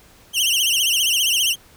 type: tone with vibrato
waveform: sawtooth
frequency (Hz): 2960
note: F#7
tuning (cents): 0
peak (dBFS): -13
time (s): 0.33-1.56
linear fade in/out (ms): 50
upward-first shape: triangle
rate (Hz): 15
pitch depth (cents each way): 170
effects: pink hiss -50 dBFS RMS until 1.76 s